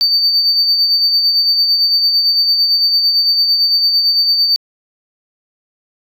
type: tone with tremolo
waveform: sine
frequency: 4587 Hz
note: D8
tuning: 42 cents flat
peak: -6 dBFS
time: 0.01-4.56 s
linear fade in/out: 0 ms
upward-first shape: sine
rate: 8.9 Hz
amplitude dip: 50%
effects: tanh soft clip ceiling -7 dBFS